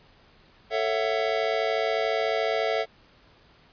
square chord, F# minor seventh, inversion first, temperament just, 444 / 555 / 666 / 740 Hz, A4 / C#5 / E5 / F#5, +16 / +2 / +18 / 0 cents, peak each -29 / -32 / -28 / -33 dBFS, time 0.7-2.86 s, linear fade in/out 50 ms, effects pink hiss -57 dBFS RMS until 3.72 s + resampled to 11025 Hz

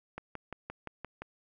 click train, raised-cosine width 0.5 ms, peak -24 dBFS, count 7, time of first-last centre 0.18-1.22 s, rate 5.77 Hz, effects none

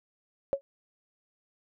sine tone with exponential decay, 553 Hz, C#5, 4 cents flat, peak -19 dBFS, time 0.53-0.61 s, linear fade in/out 0 ms, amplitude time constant 16 ms, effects none

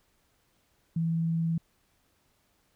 sine tone with vibrato, 164.81 Hz, E3, in tune, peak -25 dBFS, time 0.96-1.58 s, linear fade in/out 5 ms, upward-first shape sine, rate 19 Hz, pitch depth 10 cents each way, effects pink hiss -70 dBFS RMS until 2.75 s

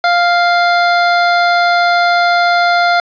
25% pulse tone, 698.5 Hz, F5, in tune, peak -5 dBFS, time 0.04-3 s, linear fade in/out 2 ms, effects resampled to 11025 Hz + 7-bit

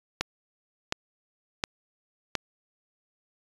click train, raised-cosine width 0.2 ms, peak -8 dBFS, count 4, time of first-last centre 0.21-2.353 s, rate 1.4 Hz, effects resampled to 24000 Hz

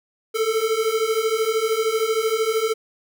square beating tone pair, 435.2 / 448.2 Hz, A4 / A4, -19 / +32 cents, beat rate 13 Hz, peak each -24 / -22 dBFS, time 0.34-2.74 s, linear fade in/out 20 ms, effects none

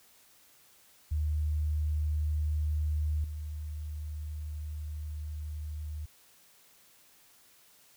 sine tone with level steps, 76 Hz, D#2, 40 cents flat, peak -27 / -35 dBFS, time 1.11-6.06 s, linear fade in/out 10 ms, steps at 3.24 s, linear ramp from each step 2 ms, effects white hiss -61 dBFS RMS until 7.96 s

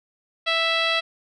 10% pulse tone with low-pass filter, 659.3 Hz, E5, in tune, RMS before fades -22 dBFS, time 0.46-1.01 s, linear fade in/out 20 ms, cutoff 3700 Hz, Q 1.9, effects none

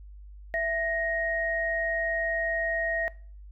sine tone pair together, 662 / 1872.4 Hz, E5 / A#6, +7 / +7 cents, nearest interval octave + tritone, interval 1800 cents, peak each -28 dBFS, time 0.54-3.08 s, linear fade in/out 0 ms, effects noise-tail reverb RT60 0.4 s tail -21 dB re dry + added 50 Hz sine -43 dBFS peak until 3.51 s

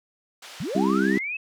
white band-pass noise, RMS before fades -43 dBFS, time 0.42-1.19 s, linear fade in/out 5 ms, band 570 to 4600 Hz, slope 12 dB/octave
sine linear sweep, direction up, 116.5 to 2637 Hz, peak -27 dBFS, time 0.6-1.37 s, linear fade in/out 5 ms
harmonic tone, 66.1 Hz, C2, 18 cents sharp, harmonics 3 / 4 / 5 / 6, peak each -23 / -25 / -25 / -27 dBFS, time 0.75-1.18 s, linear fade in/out 5 ms
effects none

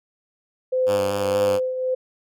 sine tone with tremolo, 513 Hz, C5, 34 cents flat, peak -16 dBFS, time 0.72-1.95 s, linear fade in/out 10 ms, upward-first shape triangle, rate 1.7 Hz, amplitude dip 65%
5% pulse tone with vibrato, 98 Hz, G2, in tune, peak -14 dBFS, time 0.86-1.6 s, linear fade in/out 50 ms, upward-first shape square, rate 4.1 Hz, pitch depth 30 cents each way
effects none

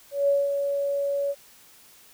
sine tone with ADSR envelope, 563 Hz, C#5, 27 cents sharp, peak -17 dBFS, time 0.11-1.35 s, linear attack 170 ms, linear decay 200 ms, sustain -6 dB, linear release 46 ms, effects white hiss -53 dBFS RMS until 2.13 s

